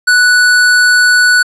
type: tone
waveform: square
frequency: 1480 Hz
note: F#6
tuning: in tune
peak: -6 dBFS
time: 0.07-1.43 s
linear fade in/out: 10 ms
effects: resampled to 22050 Hz + 7-bit